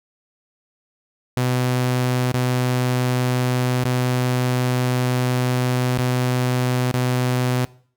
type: tone with dropouts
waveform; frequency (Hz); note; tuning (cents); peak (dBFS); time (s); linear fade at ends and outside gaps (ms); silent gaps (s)
sawtooth; 125.7; B2; +31; -14; 1.37-7.65; 0; 2.319-2.34 / 3.839-3.853 / 5.975-5.988 / 6.913-6.94
effects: noise-tail reverb RT60 0.5 s tail -21 dB re dry